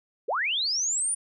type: linear sweep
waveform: sine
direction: up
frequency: 360.6 to 9600 Hz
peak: -24 dBFS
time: 0.28-1.15 s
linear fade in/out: 10 ms
effects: none